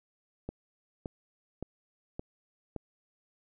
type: click train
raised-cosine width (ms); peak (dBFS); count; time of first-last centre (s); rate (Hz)
2; -23; 5; 0.49-2.763; 1.76
effects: none